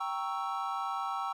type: chord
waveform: triangle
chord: G diminished seventh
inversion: none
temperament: equal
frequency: 784 / 932.3 / 1108.7 / 1318.5 Hz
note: G5 / Bb5 / Db6 / Fb6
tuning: 0 / 0 / 0 / 0 cents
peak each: -35 / -38 / -36 / -35 dBFS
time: 0-1.33 s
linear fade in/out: 10 ms
effects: none